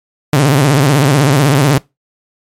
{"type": "tone with vibrato", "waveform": "sawtooth", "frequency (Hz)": 140.8, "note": "C#3", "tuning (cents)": 27, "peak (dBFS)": -3, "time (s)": [0.33, 1.78], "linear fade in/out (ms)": 2, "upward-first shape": "sine", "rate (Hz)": 16, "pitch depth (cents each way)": 150, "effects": ["noise-tail reverb RT60 0.2 s tail -22 dB re dry", "MP3 64 kbps"]}